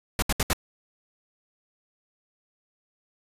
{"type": "noise bursts", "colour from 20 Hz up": "pink", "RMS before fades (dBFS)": -23, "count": 4, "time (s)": [0.19, 0.532], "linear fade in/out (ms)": 2, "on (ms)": 33, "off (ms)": 70, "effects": ["resampled to 32000 Hz"]}